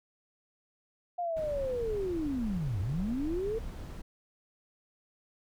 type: linear two-way sweep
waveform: sine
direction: down then up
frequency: 714 to 87.31 to 460.9 Hz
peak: -30 dBFS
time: 1.18-3.59 s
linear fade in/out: 10 ms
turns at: 2.8 s
type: noise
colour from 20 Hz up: brown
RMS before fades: -40 dBFS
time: 1.36-4.02 s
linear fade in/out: 10 ms
effects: none